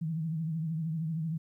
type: tone with vibrato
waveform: sine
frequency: 160.7 Hz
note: E3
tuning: 44 cents flat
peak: -30 dBFS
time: 0.01-1.38 s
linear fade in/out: 10 ms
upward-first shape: triangle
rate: 13 Hz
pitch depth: 95 cents each way
effects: 12-bit